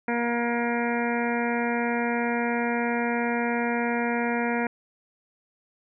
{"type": "harmonic tone", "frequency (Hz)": 237, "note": "A#3", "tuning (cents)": 29, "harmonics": [1, 2, 3, 4, 6, 7, 8, 9, 10], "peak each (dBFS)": [-27, -30, -32, -33, -35, -35, -36, -37, -37], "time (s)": [0.08, 4.67], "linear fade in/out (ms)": 2, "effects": []}